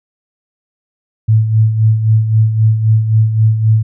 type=tone with tremolo; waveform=sine; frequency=110 Hz; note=A2; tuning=in tune; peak=-5 dBFS; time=1.28-3.83 s; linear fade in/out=10 ms; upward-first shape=sine; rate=3.8 Hz; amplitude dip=60%; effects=none